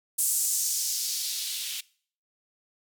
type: noise with band-pass filter sweep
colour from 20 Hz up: violet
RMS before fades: -29 dBFS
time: 0.18-1.81 s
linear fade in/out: 10 ms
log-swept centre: 8700 to 3000 Hz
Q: 1.9
effects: noise-tail reverb RT60 0.5 s tail -22 dB re dry